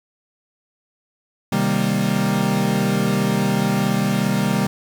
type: chord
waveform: 40% pulse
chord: C minor seventh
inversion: none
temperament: equal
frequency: 130.81 / 155.56 / 196 / 233.1 Hz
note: C3 / Eb3 / G3 / Bb3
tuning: 0 / 0 / 0 / 0 cents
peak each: -24 / -24 / -19 / -23 dBFS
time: 1.52-4.67 s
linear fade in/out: 5 ms
effects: 8-bit